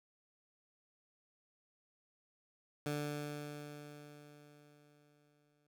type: tone with exponential decay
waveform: 15% pulse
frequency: 147.3 Hz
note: D3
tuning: 6 cents sharp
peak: -29 dBFS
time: 2.86-5.67 s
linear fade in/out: 2 ms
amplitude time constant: 610 ms
effects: none